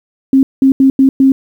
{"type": "tone bursts at uneven times", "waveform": "sine", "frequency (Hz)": 267.8, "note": "C4", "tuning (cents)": 40, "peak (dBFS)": -4, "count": 5, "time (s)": [[0.33, 0.43], [0.62, 0.72], [0.8, 0.9], [0.99, 1.09], [1.2, 1.32]], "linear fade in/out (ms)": 2, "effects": ["7-bit"]}